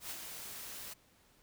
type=noise with ADSR envelope; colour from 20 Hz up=white; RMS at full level=-41 dBFS; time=0-0.94 s; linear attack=100 ms; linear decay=57 ms; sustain=-5 dB; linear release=13 ms; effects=pink hiss -67 dBFS RMS until 1.42 s